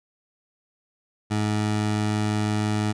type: tone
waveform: 20% pulse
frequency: 106 Hz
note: G#2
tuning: 36 cents sharp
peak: -17 dBFS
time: 1.3-2.93 s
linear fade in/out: 20 ms
effects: resampled to 22050 Hz